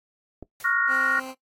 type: clicks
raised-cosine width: 2 ms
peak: -25 / -33 dBFS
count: 2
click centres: 0.426 / 0.429 s
type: noise with exponential decay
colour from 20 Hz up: white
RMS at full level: -41 dBFS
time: 0.6-0.84 s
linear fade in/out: 2 ms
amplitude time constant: 52 ms
type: chord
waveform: sine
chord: Gb major seventh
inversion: second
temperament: equal with one note detuned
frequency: 1108.7 / 1396.9 / 1451.2 / 1864.7 Hz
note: Db6 / F6 / Gb6 / Bb6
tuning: 0 / 0 / -34 / 0 cents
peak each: -29 / -25 / -25 / -26 dBFS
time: 0.64-1.2 s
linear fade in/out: 10 ms
type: tone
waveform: 15% pulse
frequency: 261.6 Hz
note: C4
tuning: in tune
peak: -28 dBFS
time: 0.87-1.35 s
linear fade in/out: 50 ms
effects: noise-tail reverb RT60 0.1 s tail -17 dB re dry + AAC 48 kbps